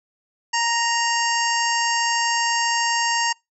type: harmonic tone with a mistuned harmonic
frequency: 932.3 Hz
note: A#5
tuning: in tune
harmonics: 1 / 2 / 3 / 5 / 6 / 7 / 8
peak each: -22 / -25 / -27 / -29 / -30 / -30 / -31 dBFS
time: 0.53-3.33 s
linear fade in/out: 10 ms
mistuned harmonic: 6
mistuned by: -41 cents
effects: noise-tail reverb RT60 0.2 s tail -26 dB re dry